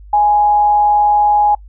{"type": "tone with amplitude modulation", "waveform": "sine", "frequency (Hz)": 830.6, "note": "G#5", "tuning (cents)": 0, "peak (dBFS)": -7, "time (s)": [0.13, 1.55], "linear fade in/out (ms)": 5, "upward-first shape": "sine", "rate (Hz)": 177, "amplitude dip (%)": 25, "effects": ["noise-tail reverb RT60 0.1 s tail -25 dB re dry", "added 50 Hz sine -34 dBFS peak until 1.68 s"]}